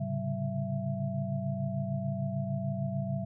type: tone cluster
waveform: sine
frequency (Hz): 106.2 / 134.9 / 141.6 / 191.5 / 666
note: G#2 / C#3 / C#3 / G3 / E5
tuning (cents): +39 / -47 / +37 / -40 / +18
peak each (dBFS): -39 / -34 / -38 / -35 / -39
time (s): 0-3.25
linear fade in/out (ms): 10
effects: none